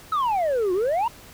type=exponential two-way sweep; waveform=sine; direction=down then up; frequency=1318.5 to 349.2 to 979 Hz; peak=-17 dBFS; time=0.12-1.08 s; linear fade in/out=5 ms; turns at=0.73 s; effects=tanh soft clip ceiling -19 dBFS + pink hiss -46 dBFS RMS until 1.33 s